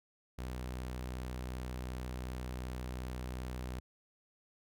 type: tone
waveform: sawtooth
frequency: 62.7 Hz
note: B1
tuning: 27 cents sharp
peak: -35 dBFS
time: 0.38-3.8 s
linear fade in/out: 10 ms
effects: none